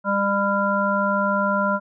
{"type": "harmonic tone with a mistuned harmonic", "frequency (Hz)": 200, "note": "G3", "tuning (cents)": 35, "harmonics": [1, 3, 5, 7], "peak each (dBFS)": [-24, -24, -24, -23], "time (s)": [0.04, 1.8], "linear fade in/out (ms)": 50, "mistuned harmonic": 7, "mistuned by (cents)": -17, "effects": []}